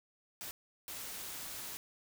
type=noise bursts at uneven times; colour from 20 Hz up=white; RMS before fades=-44 dBFS; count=2; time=0.41-0.51 / 0.88-1.77 s; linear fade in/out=0 ms; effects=none